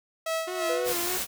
sawtooth tone with tremolo, 649 Hz, E5, 27 cents flat, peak -22 dBFS, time 0.26-0.88 s, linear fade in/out 5 ms, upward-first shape sine, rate 3 Hz, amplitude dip 75%
sawtooth tone with vibrato, 355.5 Hz, F4, 31 cents sharp, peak -28 dBFS, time 0.47-1.18 s, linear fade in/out 10 ms, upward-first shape sine, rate 3.3 Hz, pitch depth 58 cents each way
triangle tone, 493.9 Hz, B4, in tune, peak -25 dBFS, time 0.69-0.93 s, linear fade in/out 10 ms
white noise, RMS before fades -30 dBFS, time 0.84-1.27 s, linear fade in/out 50 ms
effects none

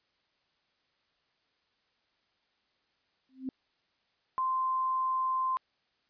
sine tone with exponential growth, 261.6 Hz, C4, in tune, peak -29 dBFS, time 3.29-3.49 s, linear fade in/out 1 ms, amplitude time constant 43 ms
sine tone, 1041 Hz, C6, 9 cents flat, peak -27 dBFS, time 4.38-5.57 s, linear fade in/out 0 ms
effects white hiss -74 dBFS RMS until 6.09 s + resampled to 11025 Hz

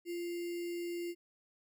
sine tone with sample-and-hold, 345.7 Hz, F4, 18 cents flat, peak -36 dBFS, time 0.05-1.15 s, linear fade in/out 50 ms, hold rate 2450 Hz, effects none

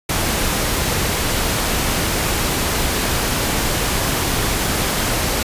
pink noise, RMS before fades -19 dBFS, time 0.09-5.43 s, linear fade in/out 5 ms, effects resampled to 32000 Hz

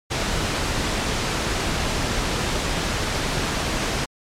pink noise, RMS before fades -23 dBFS, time 0.1-4.06 s, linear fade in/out 20 ms, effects low-pass 7000 Hz 12 dB/octave + MP3 96 kbps

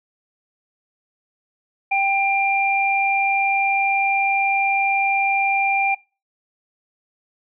sine tone pair together, 786 / 2384 Hz, G5 / D7, +4 / +25 cents, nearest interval octave + perfect fifth, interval 1921 cents, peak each -19 dBFS, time 1.91-5.95 s, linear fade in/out 10 ms, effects noise-tail reverb RT60 0.3 s tail -23 dB re dry

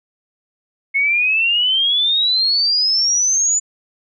sine exponential sweep, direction up, 2179 to 7040 Hz, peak -13 dBFS, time 0.94-3.6 s, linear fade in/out 20 ms, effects none

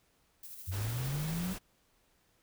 violet noise with tremolo, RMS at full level -46 dBFS, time 0.43-1.56 s, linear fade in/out 5 ms, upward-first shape square, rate 13 Hz, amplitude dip 35%
sine linear sweep, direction up, 88 to 188.6 Hz, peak -33 dBFS, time 0.67-1.54 s, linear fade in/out 20 ms
pink noise, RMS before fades -43 dBFS, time 0.71-1.59 s, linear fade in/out 20 ms
effects pink hiss -71 dBFS RMS until 2.42 s

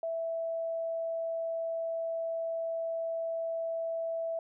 sine tone, 659.3 Hz, E5, in tune, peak -31 dBFS, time 0.03-4.39 s, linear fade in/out 2 ms, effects none

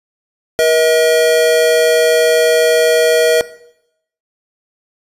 square tone pair together, 478 / 638 Hz, A#4 / D#5, +43 / +43 cents, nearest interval perfect fourth, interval 500 cents, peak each -13 dBFS, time 0.59-3.41 s, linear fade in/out 0 ms, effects noise-tail reverb RT60 0.8 s tail -18 dB re dry + resampled to 32000 Hz

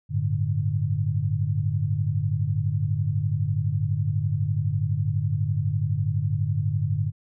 sine chord, G suspended second, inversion none, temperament equal, 98 / 110 / 146.83 Hz, G2 / A2 / D3, 0 / 0 / 0 cents, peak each -26 dBFS, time 0.09-7.12 s, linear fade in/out 50 ms, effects none

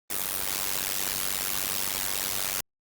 white noise with amplitude modulation, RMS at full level -25 dBFS, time 0.1-2.61 s, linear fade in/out 5 ms, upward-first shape sine, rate 96.4 Hz, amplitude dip 100%, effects Opus 24 kbps

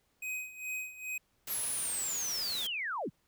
square tone with tremolo, 2514 Hz, D#7, 17 cents sharp, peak -35 dBFS, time 0.22-1.18 s, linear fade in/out 5 ms, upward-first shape sine, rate 2.4 Hz, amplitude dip 80%
white noise, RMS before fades -41 dBFS, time 1.47-2.67 s, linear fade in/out 5 ms
sine linear sweep, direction down, 11600 to 89.9 Hz, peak -33 dBFS, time 1.49-3.1 s, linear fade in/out 20 ms
effects pink hiss -74 dBFS RMS until 3.27 s

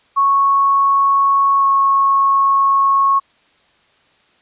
sine tone with pitch glide, 1105 to 1098 Hz, C#6 to C#6, -6 to -17 cents, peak -10 dBFS, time 0.16-3.2 s, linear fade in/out 20 ms, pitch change -11 cents, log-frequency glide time 1.58-1.64 s, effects white hiss -55 dBFS RMS until 4.41 s + resampled to 8000 Hz

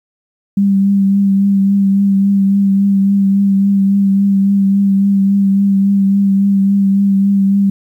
sine tone with vibrato, 197.2 Hz, G3, 11 cents sharp, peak -8 dBFS, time 0.57-7.7 s, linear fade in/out 5 ms, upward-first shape triangle, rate 3.6 Hz, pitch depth 26 cents each way, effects 8-bit

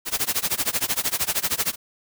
white noise with tremolo, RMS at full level -21 dBFS, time 0.05-1.76 s, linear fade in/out 50 ms, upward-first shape sine, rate 13 Hz, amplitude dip 95%, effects none

